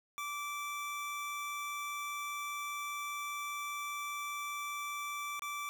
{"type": "tone with dropouts", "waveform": "25% pulse", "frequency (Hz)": 1165, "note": "D6", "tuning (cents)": -14, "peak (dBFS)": -34, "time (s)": [0.18, 5.69], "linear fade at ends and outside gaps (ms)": 0, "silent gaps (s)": [5.394, 5.421], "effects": []}